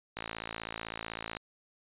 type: click train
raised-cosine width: 0.3 ms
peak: -20 dBFS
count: 68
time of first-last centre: 0.17-1.369 s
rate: 55.9 Hz
effects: resampled to 8000 Hz